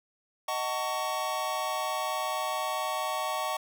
square chord, D# half-diminished seventh, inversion none, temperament just, 622.3 / 746.7 / 896 / 1120.1 Hz, D#5 / F#5 / A5 / C#6, 0 / +16 / +31 / +18 cents, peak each -36 / -36 / -37 / -34 dBFS, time 0.48-3.57 s, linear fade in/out 5 ms, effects none

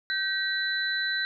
sine tone cluster, 1550 / 1910 / 4000 Hz, G6 / A#6 / B7, -20 / +42 / +21 cents, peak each -28 / -34 / -30 dBFS, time 0.1-1.25 s, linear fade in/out 0 ms, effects none

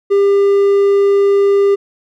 triangle tone, 399.4 Hz, G4, 32 cents sharp, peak -6 dBFS, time 0.1-1.76 s, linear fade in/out 20 ms, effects none

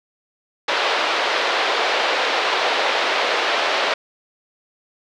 pink band-pass noise, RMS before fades -20 dBFS, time 0.68-3.94 s, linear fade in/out 5 ms, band 460 to 4200 Hz, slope 24 dB/octave, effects none

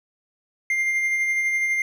triangle tone with tremolo, 2100 Hz, C7, 6 cents sharp, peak -17 dBFS, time 0.7-1.82 s, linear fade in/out 2 ms, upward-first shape sine, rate 12 Hz, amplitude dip 30%, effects none

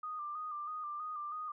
sine tone with vibrato, 1213 Hz, D#6, 44 cents flat, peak -38 dBFS, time 0.03-1.52 s, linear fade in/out 5 ms, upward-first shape square, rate 3.1 Hz, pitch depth 39 cents each way, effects none

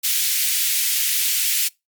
white high-pass noise, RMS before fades -20 dBFS, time 0.03-1.69 s, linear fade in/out 20 ms, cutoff 2100 Hz, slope 24 dB/octave, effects noise-tail reverb RT60 0.2 s tail -24 dB re dry + Opus 48 kbps

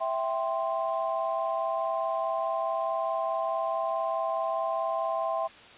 sine chord, C major, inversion first, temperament equal, 659.3 / 784 / 1046.5 Hz, E5 / G5 / C6, 0 / 0 / 0 cents, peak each -29 / -33 / -32 dBFS, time 0-5.48 s, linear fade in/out 20 ms, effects white hiss -50 dBFS RMS until 5.77 s + resampled to 8000 Hz

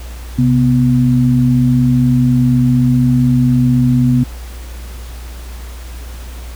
sine tone pair together, 130.81 / 246.7 Hz, C3 / B3, 0 / -2 cents, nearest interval major seventh, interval 1098 cents, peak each -11 dBFS, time 0.38-4.24 s, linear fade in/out 10 ms, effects added 60 Hz sine -26 dBFS peak until 6.55 s + pink hiss -37 dBFS RMS until 6.55 s

